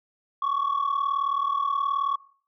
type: tone pair together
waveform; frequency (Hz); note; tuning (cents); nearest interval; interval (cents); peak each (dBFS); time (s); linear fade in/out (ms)
sine; 1100 / 1138.8; C#6 / C#6; -14 / +46; minor second; 60; -24; 0.42-2.16; 5
effects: noise-tail reverb RT60 0.5 s tail -23 dB re dry + tanh soft clip ceiling -19 dBFS